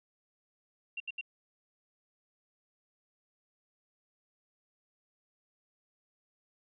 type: tone bursts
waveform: sine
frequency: 2756 Hz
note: F7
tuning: 24 cents flat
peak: -35 dBFS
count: 3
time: 0.97-1.212 s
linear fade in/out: 5 ms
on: 32 ms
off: 73 ms
effects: none